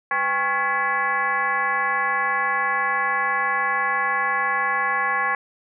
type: tone with frequency modulation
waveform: sine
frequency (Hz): 1396.9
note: F6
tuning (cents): 0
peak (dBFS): -19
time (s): 0.11-5.35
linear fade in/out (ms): 2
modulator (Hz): 298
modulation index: 2.1
effects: none